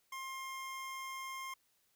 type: tone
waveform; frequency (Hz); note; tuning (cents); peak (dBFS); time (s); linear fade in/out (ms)
25% pulse; 1062; C6; +25; -38; 0.12-1.54; 5
effects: white hiss -75 dBFS RMS until 1.95 s